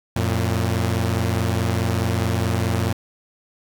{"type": "tone pair together", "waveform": "sawtooth", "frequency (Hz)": [89.47, 114.2], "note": ["F2", "A#2"], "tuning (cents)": [42, -35], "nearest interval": "major third", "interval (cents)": 423, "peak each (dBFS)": -18, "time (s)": [0.16, 2.93], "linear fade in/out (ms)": 5, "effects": ["8-bit"]}